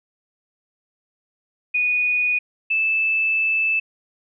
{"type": "tone pair in turn", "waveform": "sine", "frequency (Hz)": [2470, 2630], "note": ["D#7", "E7"], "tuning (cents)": [-13, -5], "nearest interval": "minor second", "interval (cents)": 108, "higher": "second", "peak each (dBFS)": -17, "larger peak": "neither", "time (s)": [[1.74, 2.39], [2.7, 3.8]], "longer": "second", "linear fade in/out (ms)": 10, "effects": []}